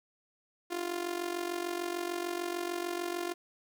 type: tone with amplitude modulation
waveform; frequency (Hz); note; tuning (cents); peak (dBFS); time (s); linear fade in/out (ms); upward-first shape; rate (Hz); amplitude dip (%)
sawtooth; 349.2; F4; 0; -26; 0.7-3.34; 20; sine; 46.7; 75
effects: none